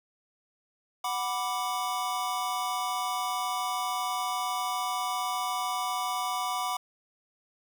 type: chord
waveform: square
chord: B minor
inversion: second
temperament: equal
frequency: 740 / 987.8 / 1174.7 Hz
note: F#5 / B5 / D6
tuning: 0 / 0 / 0 cents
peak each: -34 dBFS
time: 1.04-6.77 s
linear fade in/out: 5 ms
effects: 10-bit